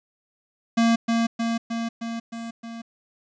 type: tone with echo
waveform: square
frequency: 230.2 Hz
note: A#3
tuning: 22 cents flat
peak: -17 dBFS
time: 0.77-0.96 s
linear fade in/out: 10 ms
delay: 310 ms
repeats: 6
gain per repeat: -3 dB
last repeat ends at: 2.82 s
effects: resampled to 16000 Hz + 9-bit